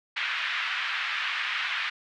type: band-pass noise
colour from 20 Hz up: pink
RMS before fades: -30 dBFS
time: 0.16-1.9 s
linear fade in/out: 10 ms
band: 1400 to 3200 Hz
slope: 24 dB/octave
effects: none

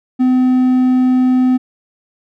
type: tone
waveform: triangle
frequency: 254.7 Hz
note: C4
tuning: 46 cents flat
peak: -7 dBFS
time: 0.19-1.58 s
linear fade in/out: 20 ms
effects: none

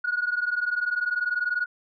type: tone pair together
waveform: sine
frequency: 1447 / 1467.2 Hz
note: F#6 / F#6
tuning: -39 / -15 cents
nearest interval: unison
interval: 24 cents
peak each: -25 / -26 dBFS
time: 0.04-1.66 s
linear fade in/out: 10 ms
effects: tanh soft clip ceiling -18 dBFS

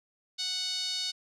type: tone with band-pass filter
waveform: 5% pulse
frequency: 740 Hz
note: F#5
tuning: in tune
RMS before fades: -33 dBFS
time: 0.38-1.12 s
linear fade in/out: 20 ms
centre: 4100 Hz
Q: 3.8
effects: none

